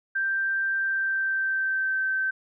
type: tone with pitch glide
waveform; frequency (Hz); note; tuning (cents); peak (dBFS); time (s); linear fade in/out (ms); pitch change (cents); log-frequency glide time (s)
sine; 1573 to 1547.8; G6 to G6; +6 to -22; -23; 0.15-2.31; 10; -28; 0.77-2.04
effects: none